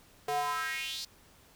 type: tone with high-pass filter sweep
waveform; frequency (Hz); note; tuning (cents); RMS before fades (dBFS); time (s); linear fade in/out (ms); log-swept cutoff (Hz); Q
square; 145; D3; -22; -34; 0.28-1.05; 5; 550 to 4800; 4.2
effects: pink hiss -60 dBFS RMS until 1.55 s